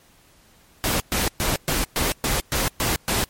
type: noise bursts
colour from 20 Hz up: pink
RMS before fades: -22 dBFS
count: 9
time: 0.84-3.24 s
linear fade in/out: 0 ms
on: 160 ms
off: 120 ms
effects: pink hiss -55 dBFS RMS until 3.29 s + MP3 64 kbps